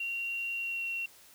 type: tone with pitch glide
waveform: sine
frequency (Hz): 2755 to 2734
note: F7 to F7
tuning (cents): -24 to -37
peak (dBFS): -32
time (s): 0-1.06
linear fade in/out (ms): 5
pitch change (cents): -13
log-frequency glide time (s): 0.56-0.86
effects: white hiss -57 dBFS RMS until 1.34 s